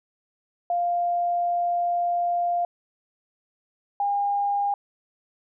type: tone pair in turn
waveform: sine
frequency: 698.5 / 808.3 Hz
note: F5 / G#5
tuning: 0 / -47 cents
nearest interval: minor third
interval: 253 cents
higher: second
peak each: -21 dBFS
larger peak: neither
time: 0.7-2.65 / 4-4.74 s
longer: first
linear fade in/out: 2 ms
effects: none